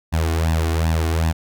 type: tone with flanger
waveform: sawtooth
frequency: 81 Hz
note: E2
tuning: 30 cents flat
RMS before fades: -19 dBFS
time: 0.12-1.33 s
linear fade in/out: 20 ms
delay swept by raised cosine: 1.1 to 2.8 ms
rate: 2.6 Hz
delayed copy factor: +0.75
effects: none